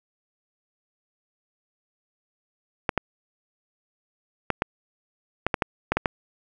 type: clicks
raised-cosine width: 0.5 ms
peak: -6 dBFS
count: 10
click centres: 2.892 / 2.977 / 4.503 / 4.621 / 5.466 / 5.542 / 5.622 / 5.92 / 5.97 / 6.058 s
effects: none